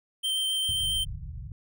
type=tone with vibrato; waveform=square; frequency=3126 Hz; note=G7; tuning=6 cents flat; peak=-26 dBFS; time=0.23-1.05 s; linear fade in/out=20 ms; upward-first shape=sine; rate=7.4 Hz; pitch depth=8 cents each way
type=low-pass noise; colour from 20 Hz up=pink; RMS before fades=-37 dBFS; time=0.69-1.52 s; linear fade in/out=2 ms; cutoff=150 Hz; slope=48 dB/octave
effects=none